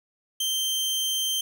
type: tone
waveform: sawtooth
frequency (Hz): 3136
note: G7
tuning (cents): 0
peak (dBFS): -21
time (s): 0.4-1.41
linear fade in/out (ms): 5
effects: none